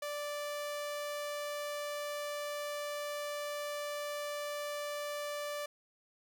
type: tone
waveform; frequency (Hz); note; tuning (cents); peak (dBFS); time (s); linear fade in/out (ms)
sawtooth; 586; D5; -4; -33; 0.02-5.66; 5
effects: none